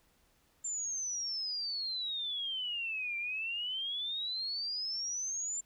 sine exponential two-way sweep, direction down then up, 7300 to 2351 to 7300 Hz, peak -34 dBFS, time 0.64-5.61 s, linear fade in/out 10 ms, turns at 3.17 s, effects pink hiss -70 dBFS RMS until 5.65 s

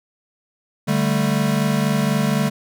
square chord, D suspended fourth, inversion none, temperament equal, 146.83 / 196 / 220 Hz, D3 / G3 / A3, 0 / 0 / 0 cents, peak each -22 dBFS, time 0.87-2.5 s, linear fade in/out 20 ms, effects none

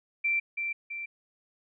sine tone with echo, 2349 Hz, D7, in tune, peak -24 dBFS, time 0.24-0.4 s, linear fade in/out 10 ms, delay 330 ms, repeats 2, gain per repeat -5 dB, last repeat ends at 1.06 s, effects none

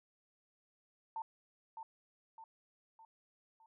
sine tone with echo, 896 Hz, A5, 31 cents sharp, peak -38 dBFS, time 1.16-1.22 s, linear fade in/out 2 ms, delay 610 ms, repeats 4, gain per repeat -6 dB, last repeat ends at 3.66 s, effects none

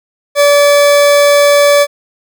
40% pulse tone, 576 Hz, D5, 34 cents flat, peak -4 dBFS, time 0.35-1.87 s, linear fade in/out 50 ms, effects none

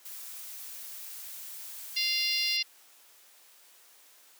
blue noise, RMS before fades -43 dBFS, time 0.05-2.57 s, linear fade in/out 5 ms
harmonic tone, 696 Hz, F5, 6 cents flat, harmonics 3 / 4 / 5 / 6 / 7 / 8, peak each -36 / -32 / -37 / -33 / -31 / -37 dBFS, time 1.96-2.63 s, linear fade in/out 10 ms
effects white hiss -58 dBFS RMS until 4.39 s + high-pass 400 Hz 12 dB/octave

